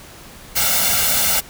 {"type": "noise with comb filter", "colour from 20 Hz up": "white", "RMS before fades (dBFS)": -17, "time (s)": [0.55, 1.41], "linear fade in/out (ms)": 20, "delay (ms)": 1.4, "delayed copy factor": 0.75, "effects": ["pink hiss -40 dBFS RMS until 1.49 s"]}